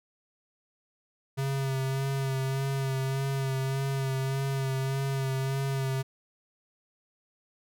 square tone with vibrato, 134.9 Hz, C#3, 47 cents flat, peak -28 dBFS, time 1.37-6.03 s, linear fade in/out 20 ms, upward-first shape sine, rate 1.7 Hz, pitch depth 26 cents each way, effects none

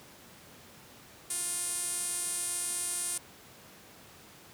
sawtooth tone with band-pass filter, 352.4 Hz, F4, 16 cents sharp, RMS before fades -34 dBFS, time 1.3-3.18 s, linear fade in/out 5 ms, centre 9300 Hz, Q 5.3, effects pink hiss -53 dBFS RMS until 4.53 s + high-pass 100 Hz 12 dB/octave

